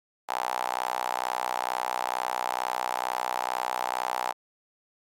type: tone with high-pass filter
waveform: sawtooth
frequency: 62.2 Hz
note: B1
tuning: 13 cents sharp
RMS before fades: -30 dBFS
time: 0.28-4.33 s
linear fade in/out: 20 ms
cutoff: 840 Hz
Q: 4.9
effects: AAC 64 kbps